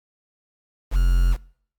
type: tone with quantisation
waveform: triangle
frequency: 43.84 Hz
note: F1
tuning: 7 cents sharp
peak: -12 dBFS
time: 0.91-1.37 s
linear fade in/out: 50 ms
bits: 6
effects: noise-tail reverb RT60 0.6 s tail -23 dB re dry + MP3 96 kbps